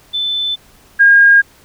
sine tone pair in turn, 3520 / 1622.3 Hz, A7 / G#6, 0 / -41 cents, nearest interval octave + minor second, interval 1341 cents, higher first, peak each -15 / -4 dBFS, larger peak second, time 0.13-0.56 / 0.99-1.42 s, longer neither, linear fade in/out 20 ms, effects pink hiss -47 dBFS RMS until 1.64 s

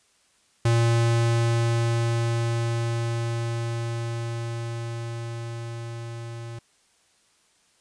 square tone with level ramp, 116.54 Hz, A#2, in tune, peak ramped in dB -18 to -35 dBFS, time 0.65-6.59 s, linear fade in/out 5 ms, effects white hiss -63 dBFS RMS until 7.8 s + resampled to 22050 Hz

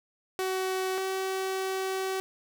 sawtooth tone pair in turn, 376.1 / 380.7 Hz, F#4 / F#4, +28 / +49 cents, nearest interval unison, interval 21 cents, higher second, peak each -24 / -25 dBFS, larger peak first, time 0.39-0.98 / 0.98-2.2 s, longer second, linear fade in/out 0 ms, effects none

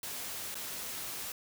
white noise with dropouts, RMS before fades -40 dBFS, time 0.03-1.32 s, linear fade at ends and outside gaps 2 ms, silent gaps 0.545-0.553 s, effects none

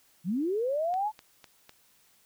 sine linear sweep, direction up, 155.56 to 880 Hz, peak -26 dBFS, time 0.24-1.12 s, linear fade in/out 50 ms
click train, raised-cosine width 0.2 ms, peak -30 dBFS, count 4, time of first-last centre 0.94-1.694 s, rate 3.98 Hz
effects white hiss -64 dBFS RMS until 2.25 s

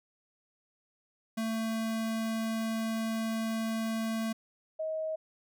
square / sine tone pair in turn, 223.6 / 632.4 Hz, A3 / D#5, +28 / +28 cents, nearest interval octave + tritone, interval 1800 cents, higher second, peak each -31 / -31 dBFS, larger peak neither, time 1.37-4.33 / 4.79-5.16 s, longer first, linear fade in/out 10 ms, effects none

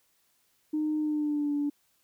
sine tone with pitch glide, 306.2 to 289.7 Hz, D#4 to D4, -28 to -24 cents, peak -25 dBFS, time 0.73-1.7 s, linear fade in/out 10 ms, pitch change -96 cents, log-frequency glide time 0.98-1.53 s, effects tanh soft clip ceiling -21 dBFS + white hiss -70 dBFS RMS until 2.03 s

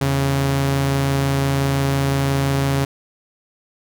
sawtooth tone pair together, 81.7 / 137.6 Hz, E2 / C#3, -15 / -12 cents, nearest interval major sixth, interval 903 cents, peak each -23 / -13 dBFS, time 0.01-2.85 s, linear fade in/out 5 ms, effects none

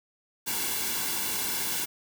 white noise with comb filter, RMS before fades -30 dBFS, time 0.46-1.86 s, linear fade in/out 20 ms, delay 1.6 ms, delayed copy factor -0.65, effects none

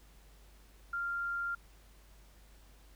sine tone, 1392 Hz, F6, 6 cents flat, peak -33 dBFS, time 0.93-1.55 s, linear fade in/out 5 ms, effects added 50 Hz sine -57 dBFS peak until 2.95 s + pink hiss -64 dBFS RMS until 2.95 s

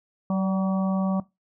harmonic tone with a mistuned harmonic, 190 Hz, F#3, 46 cents sharp, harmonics 1 / 3 / 4 / 5 / 6, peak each -22 / -32 / -36 / -38 / -36 dBFS, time 0.3-1.2 s, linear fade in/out 2 ms, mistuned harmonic 3, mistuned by +28 cents, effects noise-tail reverb RT60 0.2 s tail -19 dB re dry

